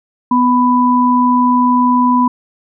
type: tone pair together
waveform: sine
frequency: 248.3 / 993.2 Hz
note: B3 / B5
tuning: +9 / +9 cents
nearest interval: 2 octaves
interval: 2400 cents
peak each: -11 dBFS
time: 0.31-2.28 s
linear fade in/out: 5 ms
effects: none